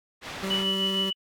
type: low-pass noise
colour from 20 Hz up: white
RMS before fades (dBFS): -38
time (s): 0.21-0.66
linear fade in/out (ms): 50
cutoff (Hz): 2900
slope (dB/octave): 12
type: tone with vibrato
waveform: 25% pulse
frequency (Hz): 192.9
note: G3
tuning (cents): -28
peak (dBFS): -25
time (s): 0.42-1.11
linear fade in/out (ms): 20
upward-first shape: triangle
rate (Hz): 19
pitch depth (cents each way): 14
type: tone with tremolo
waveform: sine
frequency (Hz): 2960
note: F#7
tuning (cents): 0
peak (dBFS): -23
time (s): 0.5-1.13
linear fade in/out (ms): 10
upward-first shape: sine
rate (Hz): 6.5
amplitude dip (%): 45
effects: AAC 64 kbps